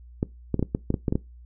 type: clicks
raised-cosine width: 3 ms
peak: -10 dBFS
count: 10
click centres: 0.229 / 0.543 / 0.594 / 0.627 / 0.749 / 0.904 / 0.942 / 1.082 / 1.125 / 1.155 s
effects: noise-tail reverb RT60 0.2 s tail -21 dB re dry + added 60 Hz sine -44 dBFS peak until 1.45 s